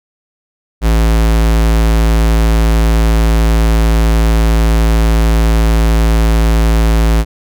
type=tone; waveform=square; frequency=55.4 Hz; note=A1; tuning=13 cents sharp; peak=-8 dBFS; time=0.81-7.25 s; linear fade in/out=50 ms; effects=none